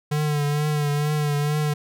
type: tone with vibrato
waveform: square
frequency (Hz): 148.2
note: D3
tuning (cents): +16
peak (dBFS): -21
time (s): 0.11-1.74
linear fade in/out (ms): 10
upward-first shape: triangle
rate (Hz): 2.2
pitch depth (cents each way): 45
effects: none